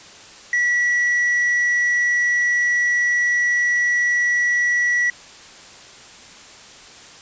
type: tone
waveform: triangle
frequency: 1942 Hz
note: B6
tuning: 30 cents flat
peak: -14 dBFS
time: 0.53-5.1 s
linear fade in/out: 2 ms
effects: white hiss -42 dBFS RMS until 7.21 s + resampled to 16000 Hz